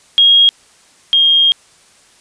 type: tone pair in turn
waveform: sine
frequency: 3270 / 3232 Hz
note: G#7 / G#7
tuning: -28 / -48 cents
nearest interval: unison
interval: 20 cents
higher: first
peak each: -5 / -7 dBFS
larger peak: first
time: 0.18-0.49 / 1.13-1.52 s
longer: second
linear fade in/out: 0 ms
effects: white hiss -48 dBFS RMS until 2.2 s + resampled to 22050 Hz